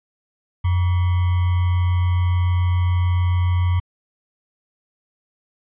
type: tone with sample-and-hold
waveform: sine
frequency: 89.3 Hz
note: F2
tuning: 39 cents sharp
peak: -15 dBFS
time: 0.64-3.8 s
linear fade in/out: 10 ms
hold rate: 1050 Hz
effects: resampled to 8000 Hz